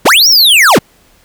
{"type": "linear two-way sweep", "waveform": "square", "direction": "up then down", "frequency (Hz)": [84.2, 5800, 84.2], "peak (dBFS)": -4, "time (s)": [0.05, 0.79], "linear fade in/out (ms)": 10, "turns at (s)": 0.28, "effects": ["pink hiss -48 dBFS RMS until 1.24 s"]}